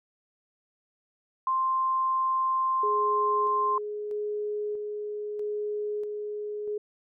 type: tone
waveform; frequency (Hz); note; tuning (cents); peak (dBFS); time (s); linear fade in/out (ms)
sine; 1050; C6; +6; -23; 1.47-3.78; 2
type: tone with tremolo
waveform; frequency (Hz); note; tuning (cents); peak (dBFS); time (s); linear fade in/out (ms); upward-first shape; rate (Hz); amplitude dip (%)
sine; 418.6; G#4; +14; -28; 2.83-6.78; 5; square; 0.78; 30
effects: none